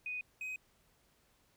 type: tone pair in turn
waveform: sine / triangle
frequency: 2489 / 2518 Hz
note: D#7 / D#7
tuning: 0 / +20 cents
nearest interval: unison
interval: 20 cents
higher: second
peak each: -37 / -37 dBFS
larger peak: neither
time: 0.06-0.21 / 0.41-0.56 s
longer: neither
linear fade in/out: 2 ms
effects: pink hiss -71 dBFS RMS until 1.56 s